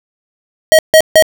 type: tone bursts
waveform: square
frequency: 633 Hz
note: D#5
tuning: 30 cents sharp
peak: -3 dBFS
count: 3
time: 0.72-1.224 s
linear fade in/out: 0 ms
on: 68 ms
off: 150 ms
effects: none